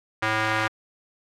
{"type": "tone with band-pass filter", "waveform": "square", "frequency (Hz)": 109.3, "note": "A2", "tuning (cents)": -11, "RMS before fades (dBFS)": -24, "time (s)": [0.22, 0.68], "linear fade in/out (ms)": 10, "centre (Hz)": 1600, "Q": 1.4, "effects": ["AAC 48 kbps"]}